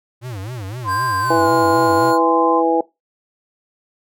square tone with vibrato, 110 Hz, A2, in tune, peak -27 dBFS, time 0.21-2.14 s, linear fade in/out 50 ms, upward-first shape sine, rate 3.9 Hz, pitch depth 270 cents each way
sine tone, 1035 Hz, C6, 19 cents flat, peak -18 dBFS, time 0.84-2.63 s, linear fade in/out 50 ms
square tone with pitch glide, 1590 to 1424.7 Hz, G6 to F6, +24 to +34 cents, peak -25 dBFS, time 0.87-2.19 s, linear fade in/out 50 ms, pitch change -190 cents, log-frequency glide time 1.18-1.48 s
harmonic tone, 164.81 Hz, E3, in tune, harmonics 2 / 3 / 4 / 5, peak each -18 / -17 / -22 / -18 dBFS, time 1.3-2.81 s, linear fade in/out 5 ms
effects noise-tail reverb RT60 0.2 s tail -21 dB re dry

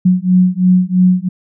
sine beating tone pair, 181.3 / 184.3 Hz, F#3 / F#3, -35 / -7 cents, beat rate 3 Hz, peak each -11 dBFS, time 0.05-1.29 s, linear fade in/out 10 ms, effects none

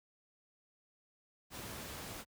pink noise, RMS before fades -45 dBFS, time 1.5-2.25 s, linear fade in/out 50 ms, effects high-pass 60 Hz 12 dB/octave

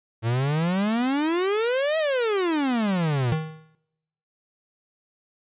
45% pulse exponential two-way sweep, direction up then down, 110 to 649 to 110 Hz, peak -21 dBFS, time 0.22-3.35 s, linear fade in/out 50 ms, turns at 1.98 s
square tone with exponential decay, 157.6 Hz, D#3, 23 cents sharp, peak -20 dBFS, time 3.32-3.75 s, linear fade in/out 0 ms, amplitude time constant 92 ms
effects noise-tail reverb RT60 0.9 s tail -25 dB re dry + resampled to 8000 Hz

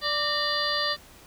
harmonic tone with a mistuned harmonic, 587.3 Hz, D5, in tune, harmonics 1 / 2 / 3 / 5 / 6 / 7 / 8, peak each -33 / -31 / -30 / -36 / -32 / -33 / -30 dBFS, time 0.01-0.97 s, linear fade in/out 50 ms, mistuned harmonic 3, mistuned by +68 cents, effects pink hiss -51 dBFS RMS until 1.26 s

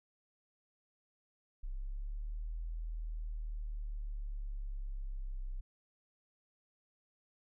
sine exponential two-way sweep, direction up then down, 31.97 to 41.14 to 31.97 Hz, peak -37 dBFS, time 1.63-5.61 s, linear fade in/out 10 ms, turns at 2.63 s, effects none

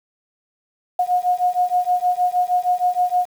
sine beating tone pair, 718 / 724.4 Hz, F5 / F#5, +48 / -37 cents, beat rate 6.4 Hz, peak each -19 dBFS, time 0.99-3.26 s, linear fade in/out 5 ms, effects 7-bit

